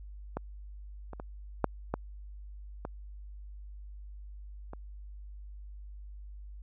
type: clicks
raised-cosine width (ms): 1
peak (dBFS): -19 / -28 / -26 / -11 / -16 / -22 / -28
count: 7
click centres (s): 0.37 / 1.133 / 1.199 / 1.643 / 1.94 / 2.851 / 4.734
effects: added 50 Hz sine -43 dBFS peak until 6.62 s